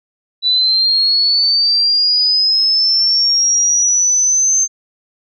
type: linear sweep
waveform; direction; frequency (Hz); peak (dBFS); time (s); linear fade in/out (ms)
sine; up; 3951 to 6310; -10; 0.42-4.68; 50
effects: none